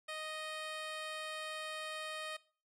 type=tone with low-pass filter; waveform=10% pulse; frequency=622.3 Hz; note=D#5; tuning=in tune; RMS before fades=-43 dBFS; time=0.08-2.37 s; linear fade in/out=10 ms; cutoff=10000 Hz; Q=0.72; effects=noise-tail reverb RT60 0.4 s tail -20 dB re dry